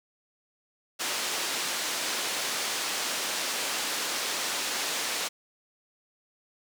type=band-pass noise; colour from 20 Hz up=white; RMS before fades=-31 dBFS; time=0.99-5.29 s; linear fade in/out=20 ms; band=290 to 6600 Hz; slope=12 dB/octave; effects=none